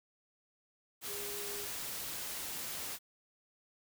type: tone in noise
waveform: sine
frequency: 409 Hz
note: G#4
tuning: 26 cents flat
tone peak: -45 dBFS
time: 1.06-1.68 s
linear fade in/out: 50 ms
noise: white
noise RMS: -41 dBFS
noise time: 1.01-2.99 s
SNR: -7 dB
effects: none